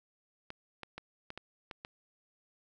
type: clicks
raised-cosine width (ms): 0.3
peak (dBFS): -26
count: 7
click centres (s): 0.504 / 0.833 / 0.98 / 1.304 / 1.376 / 1.712 / 1.849
effects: none